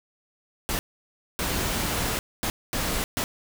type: noise bursts at uneven times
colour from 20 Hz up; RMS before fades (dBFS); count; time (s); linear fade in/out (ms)
pink; -27; 5; 0.69-0.79 / 1.39-2.19 / 2.43-2.5 / 2.73-3.04 / 3.17-3.24; 0
effects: none